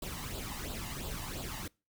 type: noise with flanger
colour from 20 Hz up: pink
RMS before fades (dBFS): -40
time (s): 0.02-1.68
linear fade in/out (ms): 5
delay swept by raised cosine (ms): 0.24 to 1.07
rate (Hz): 2.9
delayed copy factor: +0.65
effects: noise-tail reverb RT60 0.3 s tail -25 dB re dry